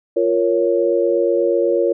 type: chord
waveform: sine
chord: Bb minor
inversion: second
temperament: equal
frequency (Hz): 349.2 / 466.2 / 554.4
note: F4 / Bb4 / Db5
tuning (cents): 0 / 0 / 0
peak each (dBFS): -18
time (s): 0.16-1.93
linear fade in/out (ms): 10
effects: none